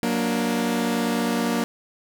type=chord; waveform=sawtooth; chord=Gb augmented; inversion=none; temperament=equal with one note detuned; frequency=185 / 235 / 293.7 Hz; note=Gb3 / Bb3 / D4; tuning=0 / +14 / 0 cents; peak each=-24 / -19 / -25 dBFS; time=0.03-1.64 s; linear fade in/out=0 ms; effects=none